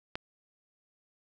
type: click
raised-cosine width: 0.3 ms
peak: -18 dBFS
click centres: 0.155 s
effects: none